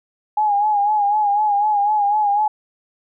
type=tone with vibrato; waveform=sine; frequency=830.6 Hz; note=G#5; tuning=in tune; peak=-14 dBFS; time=0.37-2.48 s; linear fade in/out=5 ms; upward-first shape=sine; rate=4 Hz; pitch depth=56 cents each way; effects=none